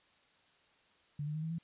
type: tone with pitch steps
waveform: sine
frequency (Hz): 146.2 / 151.01 / 155.97 / 161.1 / 166.39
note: D3 / D3 / D#3 / E3 / E3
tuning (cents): -7 / +49 / +5 / -39 / +16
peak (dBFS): -35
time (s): 1.19-1.585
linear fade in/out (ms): 5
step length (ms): 79
effects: white hiss -68 dBFS RMS until 1.63 s + resampled to 8000 Hz